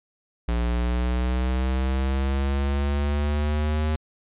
square exponential sweep, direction up, 58.27 to 77.78 Hz, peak -22 dBFS, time 0.48-3.96 s, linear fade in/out 5 ms, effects resampled to 8000 Hz

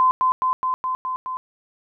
sine tone with echo, 1028 Hz, C6, 31 cents flat, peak -13 dBFS, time 0-0.11 s, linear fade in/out 0 ms, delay 210 ms, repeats 6, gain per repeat -2 dB, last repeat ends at 1.37 s, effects none

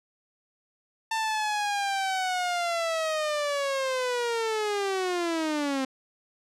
sawtooth linear sweep, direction down, 897 to 260.9 Hz, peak -22 dBFS, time 1.11-5.85 s, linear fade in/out 5 ms, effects low-pass 8000 Hz 12 dB/octave

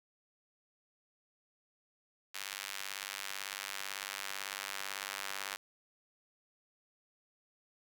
sawtooth tone with high-pass filter sweep, 98 Hz, G2, in tune, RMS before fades -42 dBFS, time 2.34-5.57 s, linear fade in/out 10 ms, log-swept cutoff 2100 to 1400 Hz, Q 0.8, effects 10-bit

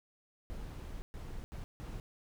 brown noise bursts at uneven times, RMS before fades -43 dBFS, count 4, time 0.5-1.02 / 1.14-1.44 / 1.52-1.64 / 1.8-2 s, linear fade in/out 0 ms, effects none

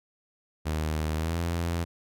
sawtooth tone with pitch glide, 77.78 to 84.82 Hz, D#2 to E2, 0 to +50 cents, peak -23 dBFS, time 0.65-1.85 s, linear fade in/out 20 ms, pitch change +150 cents, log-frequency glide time 1.15-1.38 s, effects none

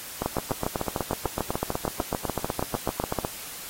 two click trains, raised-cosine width 1 ms, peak -12 / -12 dBFS, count 25 / 21, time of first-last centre 0.26-3.249 / 0.22-3.187 s, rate 8.03 / 6.74 Hz, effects white hiss -39 dBFS RMS until 3.69 s + AAC 48 kbps

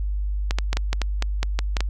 clicks, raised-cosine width 0.2 ms, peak -7 dBFS, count 11, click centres 0.509 / 0.586 / 0.73 / 0.77 / 0.93 / 1.017 / 1.224 / 1.43 / 1.59 / 1.768 / 1.806 s, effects added 50 Hz sine -22 dBFS peak until 1.89 s

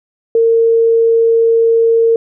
sine tone, 457.3 Hz, A#4, 33 cents flat, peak -7 dBFS, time 0.35-2.16 s, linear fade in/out 2 ms, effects none

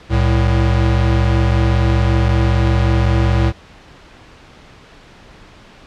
square tone pair together, 66 / 111.29 Hz, C2 / A2, +16 / +20 cents, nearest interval major sixth, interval 904 cents, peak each -15 dBFS, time 0.09-3.53 s, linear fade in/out 50 ms, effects pink hiss -42 dBFS RMS until 5.86 s + low-pass 4000 Hz 12 dB/octave

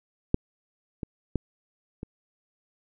clicks, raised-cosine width 3 ms, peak -7 / -19 / -12 / -22 dBFS, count 4, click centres 0.344 / 1.032 / 1.357 / 2.031 s, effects none

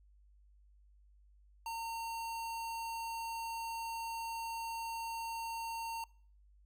square tone, 914 Hz, A#5, 34 cents flat, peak -39 dBFS, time 1.66-6.04 s, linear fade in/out 2 ms, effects noise-tail reverb RT60 0.5 s tail -23 dB re dry + added 50 Hz sine -61 dBFS peak until 6.65 s

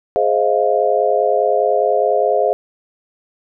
sine chord, F minor seventh, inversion first, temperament just, 419.1 / 523.8 / 628.6 / 698.5 Hz, Ab4 / C5 / Eb5 / F5, +16 / +2 / +18 / 0 cents, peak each -18 dBFS, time 0.16-2.53 s, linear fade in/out 0 ms, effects none

